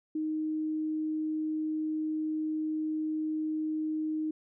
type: tone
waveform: sine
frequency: 311.1 Hz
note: D#4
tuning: in tune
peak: -29 dBFS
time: 0.15-4.31 s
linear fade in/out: 5 ms
effects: none